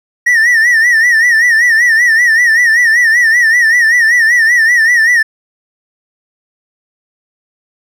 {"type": "tone with vibrato", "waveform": "triangle", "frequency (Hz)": 1864.7, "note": "A#6", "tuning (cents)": 0, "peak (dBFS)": -4, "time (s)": [0.26, 5.23], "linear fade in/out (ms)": 10, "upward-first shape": "sine", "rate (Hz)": 5.2, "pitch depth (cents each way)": 100, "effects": []}